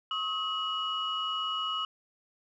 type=tone cluster; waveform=sine; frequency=1091 / 1273 / 2917 Hz; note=C#6 / D#6 / F#7; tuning=-28 / +39 / -25 cents; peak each=-39 / -32 / -32 dBFS; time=0.11-1.85 s; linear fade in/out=2 ms; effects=tanh soft clip ceiling -22 dBFS